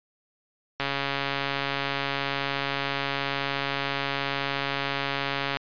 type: click train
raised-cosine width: 0.3 ms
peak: -11 dBFS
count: 664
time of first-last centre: 0.8-5.57 s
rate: 139 Hz
effects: resampled to 11025 Hz